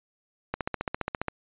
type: click train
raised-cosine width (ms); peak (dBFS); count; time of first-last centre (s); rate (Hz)
0.5; -13; 12; 0.54-1.283; 14.8
effects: resampled to 8000 Hz